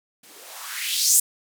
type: noise with band-pass filter sweep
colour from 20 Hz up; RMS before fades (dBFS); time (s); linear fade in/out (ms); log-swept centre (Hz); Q
violet; -24; 0.23-1.2; 5; 220 to 8800; 2.8
effects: none